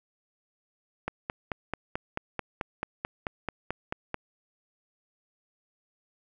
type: click train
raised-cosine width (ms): 0.5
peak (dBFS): -15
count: 15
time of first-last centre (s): 1.08-4.143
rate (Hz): 4.57
effects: none